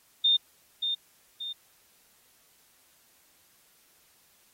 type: tone with echo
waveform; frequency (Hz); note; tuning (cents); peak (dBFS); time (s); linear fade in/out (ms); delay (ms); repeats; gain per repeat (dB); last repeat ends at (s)
sine; 3633; A#7; -45; -19; 0.24-0.37; 10; 580; 2; -7; 1.53
effects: white hiss -63 dBFS RMS until 4.53 s + AAC 48 kbps